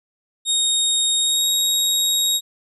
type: tone with pitch glide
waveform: 25% pulse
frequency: 3729 to 3777 Hz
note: A#7 to A#7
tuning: 0 to +22 cents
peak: -12 dBFS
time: 0.45-2.41 s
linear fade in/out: 50 ms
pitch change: +22 cents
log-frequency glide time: 1.18-1.48 s
effects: none